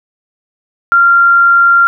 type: tone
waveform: sine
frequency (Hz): 1385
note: F6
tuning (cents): -15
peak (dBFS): -4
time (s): 0.92-1.87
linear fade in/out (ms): 0
effects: none